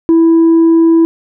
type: tone with tanh clipping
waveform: sine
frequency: 329.6 Hz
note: E4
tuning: in tune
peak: -5 dBFS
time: 0.09-1.05 s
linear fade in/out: 0 ms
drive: 1 dB
effects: none